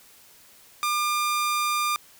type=tone; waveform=sawtooth; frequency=1200 Hz; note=D6; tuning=37 cents sharp; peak=-19 dBFS; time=0.83-1.96 s; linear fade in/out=0 ms; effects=white hiss -53 dBFS RMS until 2.19 s